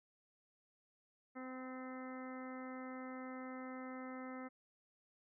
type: harmonic tone with a mistuned harmonic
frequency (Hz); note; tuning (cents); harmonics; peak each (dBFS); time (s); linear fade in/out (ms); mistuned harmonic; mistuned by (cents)
258; C4; -24; 1 / 2 / 3 / 4 / 5 / 6 / 7 / 8; -47 / -52 / -56 / -59 / -54 / -63 / -60 / -58; 1.35-4.49; 20; 4; -17
effects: none